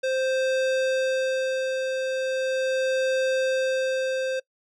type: tone with tremolo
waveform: square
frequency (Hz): 523.3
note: C5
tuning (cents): 0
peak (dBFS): -22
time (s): 0.03-4.4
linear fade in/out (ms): 10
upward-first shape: sine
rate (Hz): 0.39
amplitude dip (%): 35
effects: noise-tail reverb RT60 0.1 s tail -23 dB re dry + low-pass 6000 Hz 12 dB/octave